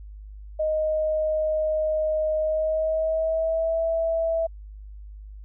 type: tone with pitch glide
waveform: sine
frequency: 622.3 to 656.6 Hz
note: D#5 to E5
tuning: 0 to -7 cents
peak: -21 dBFS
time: 0.59-4.47 s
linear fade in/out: 10 ms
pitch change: +93 cents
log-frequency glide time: 2.38-3.82 s
effects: added 51 Hz sine -38 dBFS peak until 5.44 s